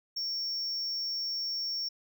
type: tone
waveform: triangle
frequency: 5480 Hz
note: F8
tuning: 34 cents flat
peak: -30 dBFS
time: 0.16-1.89 s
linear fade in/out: 10 ms
effects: none

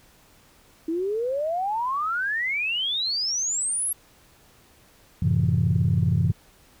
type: exponential sweep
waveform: sine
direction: up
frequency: 316 to 11430 Hz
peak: -23 dBFS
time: 0.88-3.93 s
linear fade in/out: 5 ms
type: chord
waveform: sine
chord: F# half-diminished seventh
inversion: none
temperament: just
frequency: 92.5 / 111 / 133.2 / 166.5 Hz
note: F#2 / A2 / C3 / E3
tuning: 0 / +16 / +31 / +18 cents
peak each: -23 / -24 / -23 / -23 dBFS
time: 5.22-6.32 s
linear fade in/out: 5 ms
effects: tanh soft clip ceiling -11 dBFS + pink hiss -56 dBFS RMS until 6.8 s

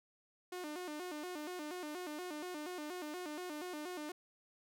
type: tone with vibrato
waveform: sawtooth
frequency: 329.6 Hz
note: E4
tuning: in tune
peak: -38 dBFS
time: 0.52-4.12 s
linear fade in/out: 5 ms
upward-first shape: square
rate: 4.2 Hz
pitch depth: 160 cents each way
effects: none

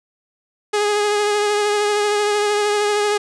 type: tone with vibrato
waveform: sawtooth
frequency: 415.3 Hz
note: G#4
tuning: in tune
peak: -12 dBFS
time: 0.73-3.18 s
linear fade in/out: 10 ms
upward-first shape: triangle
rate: 13 Hz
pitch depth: 26 cents each way
effects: resampled to 22050 Hz + 8-bit

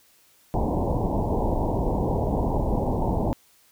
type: low-pass noise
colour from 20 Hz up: pink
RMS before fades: -24 dBFS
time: 0.54-3.33 s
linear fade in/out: 0 ms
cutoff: 970 Hz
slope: 96 dB/octave
effects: white hiss -59 dBFS RMS until 3.71 s

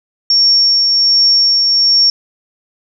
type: tone with tremolo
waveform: sine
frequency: 5500 Hz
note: F8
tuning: 27 cents flat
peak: -6 dBFS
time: 0.3-2.1 s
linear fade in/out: 2 ms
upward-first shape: triangle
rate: 1.3 Hz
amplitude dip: 30%
effects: none

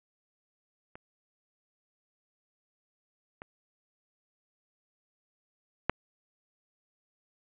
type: clicks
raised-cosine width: 0.5 ms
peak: -30 / -27 / -9 dBFS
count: 3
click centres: 0.955 / 3.419 / 5.896 s
effects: resampled to 8000 Hz + 8-bit

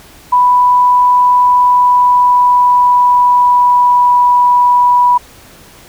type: tone with pitch glide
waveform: sine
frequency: 989 to 980.5 Hz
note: B5 to B5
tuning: +2 to -13 cents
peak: -5 dBFS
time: 0.32-5.18 s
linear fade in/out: 10 ms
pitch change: -15 cents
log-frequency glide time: 1.35-4.18 s
effects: pink hiss -39 dBFS RMS until 5.88 s

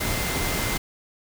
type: tone in noise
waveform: sine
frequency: 2079 Hz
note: C7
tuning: 12 cents flat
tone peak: -34 dBFS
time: 0-0.78 s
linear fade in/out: 10 ms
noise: pink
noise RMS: -26 dBFS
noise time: 0-0.78 s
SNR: -11 dB
effects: none

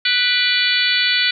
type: harmonic tone with a mistuned harmonic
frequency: 493.9 Hz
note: B4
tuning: in tune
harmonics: 3 / 4 / 5 / 6 / 7 / 8 / 9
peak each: -22 / -22 / -22 / -22 / -22 / -22 / -22 dBFS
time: 0.05-1.31 s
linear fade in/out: 5 ms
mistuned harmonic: 5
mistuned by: -52 cents
effects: none

